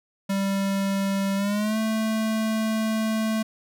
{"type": "tone with pitch glide", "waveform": "square", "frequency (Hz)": [196, 220], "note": ["G3", "A3"], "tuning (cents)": [0, 0], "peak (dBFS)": -23, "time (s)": [0.29, 3.43], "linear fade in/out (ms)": 10, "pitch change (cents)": 200, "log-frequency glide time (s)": [1.36, 1.78], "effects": []}